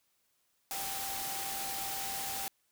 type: tone in noise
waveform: sine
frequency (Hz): 784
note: G5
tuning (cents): 0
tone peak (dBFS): -42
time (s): 0.71-2.48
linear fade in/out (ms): 0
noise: white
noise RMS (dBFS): -38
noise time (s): 0.71-2.48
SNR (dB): -7
effects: white hiss -75 dBFS RMS until 2.71 s